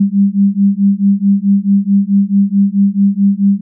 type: beating tone pair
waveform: sine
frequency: 196.5 / 201.1 Hz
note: G3 / G3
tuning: +4 / +44 cents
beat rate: 4.6 Hz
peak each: -11 dBFS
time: 0-3.61 s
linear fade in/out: 10 ms
effects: none